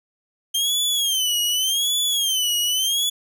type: tone with vibrato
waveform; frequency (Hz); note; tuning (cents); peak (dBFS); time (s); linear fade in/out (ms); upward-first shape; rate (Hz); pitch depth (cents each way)
sawtooth; 3161; G7; +14; -16; 0.54-3.1; 10; sine; 0.86; 150
effects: none